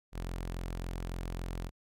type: tone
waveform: sawtooth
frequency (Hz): 43.59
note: F1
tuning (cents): -3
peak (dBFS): -32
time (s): 0.12-1.71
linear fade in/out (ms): 50
effects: AAC 64 kbps